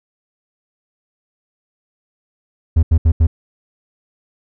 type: tone bursts at uneven times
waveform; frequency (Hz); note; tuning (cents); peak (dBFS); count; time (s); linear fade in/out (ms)
triangle; 80.6; E2; -38; -6; 4; 2.76-2.83 / 2.91-2.98 / 3.05-3.12 / 3.2-3.27; 10
effects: none